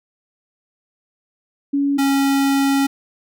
sine / square tone pair in turn, 281.3 / 275.5 Hz, C#4 / C#4, +26 / -11 cents, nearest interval unison, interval 37 cents, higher first, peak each -15 dBFS, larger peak neither, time 1.73-1.98 / 1.98-2.87 s, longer second, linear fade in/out 10 ms, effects none

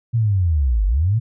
sine linear two-way sweep, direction down then up, 120 to 46.25 to 120 Hz, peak -14 dBFS, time 0.13-1.2 s, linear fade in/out 20 ms, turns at 0.86 s, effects none

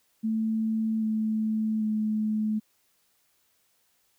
sine tone with pitch steps, 221 / 218.1 / 215.2 Hz, A3 / A3 / A3, +8 / -15 / -38 cents, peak -24 dBFS, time 0.23-2.6 s, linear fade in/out 20 ms, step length 790 ms, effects white hiss -69 dBFS RMS until 4.18 s

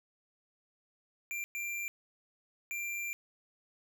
square tone bursts at uneven times, 2371 Hz, D7, 16 cents sharp, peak -36 dBFS, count 3, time 1.31-1.44 / 1.55-1.88 / 2.71-3.13 s, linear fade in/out 0 ms, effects none

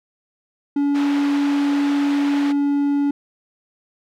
triangle tone, 284.8 Hz, C#4, 47 cents sharp, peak -14 dBFS, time 0.76-3.11 s, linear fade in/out 5 ms
pink band-pass noise, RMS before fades -33 dBFS, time 0.94-2.53 s, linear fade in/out 20 ms, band 620 to 3300 Hz, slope 12 dB/octave
effects none

